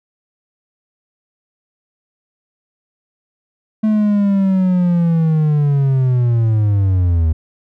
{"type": "linear sweep", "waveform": "triangle", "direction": "down", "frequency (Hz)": [217.9, 77.78], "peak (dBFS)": -9, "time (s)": [3.83, 7.33], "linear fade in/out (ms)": 10, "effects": []}